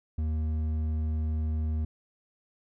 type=tone with hard clipping; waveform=sine; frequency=78.1 Hz; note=D#2; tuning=7 cents sharp; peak=-28 dBFS; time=0.18-1.85 s; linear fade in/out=5 ms; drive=6 dB; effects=none